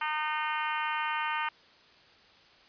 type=harmonic tone; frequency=306 Hz; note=D#4; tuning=29 cents flat; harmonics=3 / 4 / 5 / 6 / 7 / 8 / 9 / 10; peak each=-33 / -35 / -37 / -39 / -40 / -41 / -42 / -43 dBFS; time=0.01-1.49 s; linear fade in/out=5 ms; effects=white hiss -58 dBFS RMS until 2.68 s + resampled to 11025 Hz